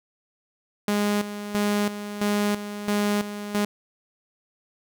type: tone with tremolo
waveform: sawtooth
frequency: 206.3 Hz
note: G#3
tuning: 11 cents flat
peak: -17 dBFS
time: 0.88-3.65 s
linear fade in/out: 2 ms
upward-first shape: square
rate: 1.5 Hz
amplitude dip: 70%
effects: none